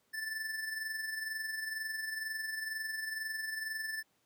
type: tone with amplitude modulation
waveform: square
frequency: 1760 Hz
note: A6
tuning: in tune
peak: -35 dBFS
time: 0.13-4.03 s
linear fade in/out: 20 ms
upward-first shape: sine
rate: 22.1 Hz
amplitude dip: 50%
effects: pink hiss -74 dBFS RMS until 4.25 s + high-pass 150 Hz 12 dB/octave